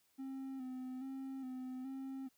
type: tone with vibrato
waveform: triangle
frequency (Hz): 261.6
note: C4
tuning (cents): 0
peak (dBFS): -40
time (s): 0.18-2.29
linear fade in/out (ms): 20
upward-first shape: square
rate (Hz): 1.2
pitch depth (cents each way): 36
effects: white hiss -75 dBFS RMS until 2.37 s